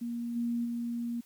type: tone with level steps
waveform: sine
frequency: 236.2 Hz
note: A#3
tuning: 23 cents sharp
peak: -32 / -28 / -31 dBFS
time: 0.01-1.21 s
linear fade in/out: 10 ms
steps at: 0.35 / 0.64 s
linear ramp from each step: 20 ms
effects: white hiss -62 dBFS RMS until 1.25 s + MP3 96 kbps